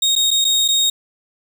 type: tone with dropouts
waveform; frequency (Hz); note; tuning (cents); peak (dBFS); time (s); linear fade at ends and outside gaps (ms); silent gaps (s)
30% pulse; 3729; A#7; 0; -11; 0.02-0.9; 5; 0.154-0.161 / 0.307-0.312 / 0.445-0.449 / 0.68-0.685
effects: none